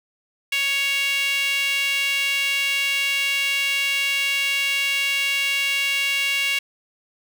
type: tone with high-pass filter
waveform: sawtooth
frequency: 556 Hz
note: C#5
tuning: 5 cents sharp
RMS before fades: -22 dBFS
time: 0.52-6.59 s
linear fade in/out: 5 ms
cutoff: 2500 Hz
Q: 8.4
effects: none